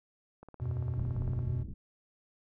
click train, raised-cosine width 1 ms, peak -35 dBFS, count 18, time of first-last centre 0.43-1.39 s, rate 17.7 Hz
triangle chord, E suspended second, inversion none, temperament equal, 82.41 / 92.5 / 123.47 Hz, E2 / F#2 / B2, 0 / 0 / 0 cents, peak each -36 / -36 / -31 dBFS, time 0.6-1.64 s, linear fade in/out 20 ms
pink low-pass noise, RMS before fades -40 dBFS, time 0.96-1.74 s, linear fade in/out 10 ms, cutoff 240 Hz, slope 24 dB/octave
effects none

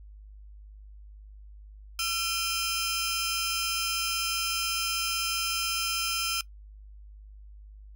sawtooth tone cluster, 1354 / 2441 / 3121 / 5230 Hz, E6 / D#7 / G7 / E8, +46 / -34 / -8 / -15 cents, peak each -30 dBFS, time 1.99-6.41 s, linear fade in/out 2 ms, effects noise-tail reverb RT60 0.1 s tail -20 dB re dry + added 51 Hz sine -45 dBFS peak until 7.95 s

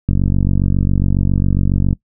click train, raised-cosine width 5 ms, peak -3 dBFS, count 88, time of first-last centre 0.09-1.929 s, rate 47.3 Hz, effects noise-tail reverb RT60 0.1 s tail -22 dB re dry

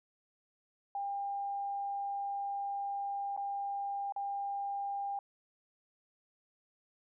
sine tone with dropouts, 800 Hz, G5, 35 cents sharp, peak -34 dBFS, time 0.95-5.19 s, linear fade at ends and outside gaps 2 ms, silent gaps 3.365-3.375 / 4.123-4.162 s, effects none

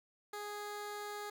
15% pulse tone, 414.5 Hz, G#4, 3 cents flat, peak -35 dBFS, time 0.33-1.3 s, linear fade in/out 5 ms, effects none

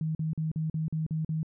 sine tone bursts, 158 Hz, D#3, 27 cents sharp, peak -27 dBFS, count 8, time 0.01-1.431 s, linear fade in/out 2 ms, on 140 ms, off 43 ms, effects none

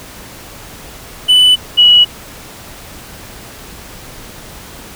triangle / sine tone pair in turn, 2990 / 2930 Hz, F#7 / F#7, +17 / -18 cents, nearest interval unison, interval 35 cents, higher first, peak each -3 dBFS, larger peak neither, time 1.28-1.56 / 1.77-2.05 s, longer neither, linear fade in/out 20 ms, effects pink hiss -33 dBFS RMS until 4.95 s

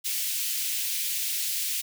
white high-pass noise, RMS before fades -29 dBFS, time 0.04-1.82 s, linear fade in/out 20 ms, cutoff 2300 Hz, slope 24 dB/octave, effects none

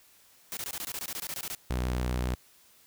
white noise bursts, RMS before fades -36 dBFS, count 15, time 0.52-1.549 s, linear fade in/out 0 ms, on 49 ms, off 21 ms
sawtooth tone with vibrato, 62 Hz, B1, 7 cents sharp, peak -24 dBFS, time 1.7-2.35 s, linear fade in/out 5 ms, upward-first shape triangle, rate 7.5 Hz, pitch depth 20 cents each way
effects white hiss -60 dBFS RMS until 2.86 s

